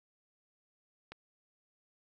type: click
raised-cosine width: 0.3 ms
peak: -29 dBFS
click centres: 1.12 s
effects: none